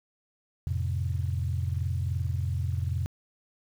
sine chord, F major, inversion none, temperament equal, 87.31 / 110 / 130.81 Hz, F2 / A2 / C3, 0 / 0 / 0 cents, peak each -28 / -33 / -32 dBFS, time 0.67-3.06 s, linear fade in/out 0 ms, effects tanh soft clip ceiling -17 dBFS + 9-bit

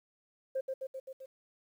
sine tone with echo, 529 Hz, C5, 19 cents sharp, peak -29 dBFS, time 0.55-0.61 s, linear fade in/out 10 ms, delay 130 ms, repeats 5, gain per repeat -3 dB, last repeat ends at 1.26 s, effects tanh soft clip ceiling -27 dBFS + 11-bit

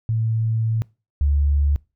sine tone pair in turn, 112.1 / 71.75 Hz, A2 / D2, +33 / -40 cents, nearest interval minor sixth, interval 773 cents, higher first, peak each -18 / -15 dBFS, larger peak second, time 0.09-0.82 / 1.21-1.76 s, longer first, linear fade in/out 0 ms, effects noise-tail reverb RT60 0.3 s tail -24 dB re dry

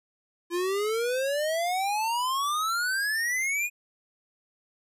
square exponential sweep, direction up, 340 to 2489 Hz, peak -26 dBFS, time 0.5-3.7 s, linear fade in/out 50 ms, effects resampled to 32000 Hz

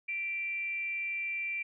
sine tone with frequency modulation, 2349 Hz, D7, in tune, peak -32 dBFS, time 0.08-1.63 s, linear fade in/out 10 ms, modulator 383 Hz, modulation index 0.25, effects none

